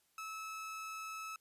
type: tone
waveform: 30% pulse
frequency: 1300 Hz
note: E6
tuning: 24 cents flat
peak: -40 dBFS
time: 0.18-1.36 s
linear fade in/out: 2 ms
effects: white hiss -75 dBFS RMS until 1.4 s + resampled to 32000 Hz